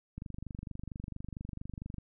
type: click train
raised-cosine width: 5 ms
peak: -28 dBFS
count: 45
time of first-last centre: 0.18-1.983 s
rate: 24.4 Hz
effects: none